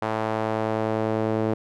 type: tone with band-pass filter sweep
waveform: sawtooth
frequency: 110 Hz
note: A2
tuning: in tune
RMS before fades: -25 dBFS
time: 0.02-1.54 s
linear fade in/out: 5 ms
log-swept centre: 860 to 430 Hz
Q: 1.2
effects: none